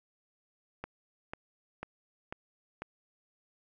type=click train; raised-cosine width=0.5 ms; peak=-23 dBFS; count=5; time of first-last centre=0.84-2.82 s; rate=2.02 Hz; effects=none